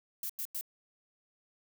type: noise bursts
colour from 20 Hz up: violet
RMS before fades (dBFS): -37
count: 3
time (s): 0.23-0.611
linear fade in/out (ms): 2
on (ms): 65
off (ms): 93
effects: none